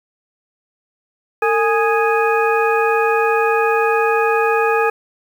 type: harmonic tone with a mistuned harmonic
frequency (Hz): 415.3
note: G#4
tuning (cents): 0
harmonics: 1 / 2 / 3 / 4 / 6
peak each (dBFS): -16 / -19 / -21 / -22 / -24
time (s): 1.42-4.9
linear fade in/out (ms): 5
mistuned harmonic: 1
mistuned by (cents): +150
effects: 7-bit